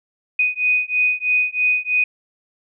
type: beating tone pair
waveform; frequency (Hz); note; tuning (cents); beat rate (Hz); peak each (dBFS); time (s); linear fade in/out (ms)
sine; 2489 / 2492.1; D#7 / D#7; 0 / +2; 3.1; -19; 0.39-2.04; 5
effects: none